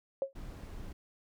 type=tone with exponential decay; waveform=sine; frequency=543 Hz; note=C#5; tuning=36 cents flat; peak=-25 dBFS; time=0.22-0.33 s; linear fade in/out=1 ms; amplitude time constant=22 ms
type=noise; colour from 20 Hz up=brown; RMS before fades=-44 dBFS; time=0.35-0.93 s; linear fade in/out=10 ms
effects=none